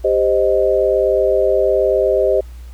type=chord; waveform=sine; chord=C minor; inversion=second; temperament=equal with one note detuned; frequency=395.2 / 523.3 / 622.3 Hz; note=G4 / C5 / Eb5; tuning=+14 / 0 / 0 cents; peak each=-16 dBFS; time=0.04-2.41 s; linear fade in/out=10 ms; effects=added 60 Hz sine -31 dBFS peak until 2.73 s + pink hiss -50 dBFS RMS until 2.73 s